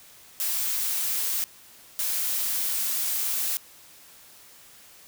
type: noise bursts at uneven times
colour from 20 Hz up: blue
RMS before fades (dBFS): -27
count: 2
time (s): 0.4-1.44 / 1.99-3.57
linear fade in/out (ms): 0
effects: white hiss -51 dBFS RMS until 5.07 s